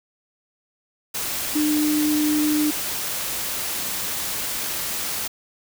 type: tone in noise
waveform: sine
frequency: 301.3 Hz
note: D4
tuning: 44 cents sharp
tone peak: -18 dBFS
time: 1.55-2.71 s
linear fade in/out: 10 ms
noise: white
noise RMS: -27 dBFS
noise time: 1.14-5.28 s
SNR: +6 dB
effects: none